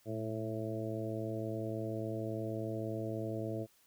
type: harmonic tone with a mistuned harmonic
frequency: 110 Hz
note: A2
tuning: in tune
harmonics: 1 / 2 / 3 / 4 / 5 / 6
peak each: -40 / -44 / -41 / -44 / -44 / -44 dBFS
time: 0.05-3.67 s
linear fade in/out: 50 ms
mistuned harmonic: 1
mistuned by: +55 cents
effects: white hiss -68 dBFS RMS until 3.86 s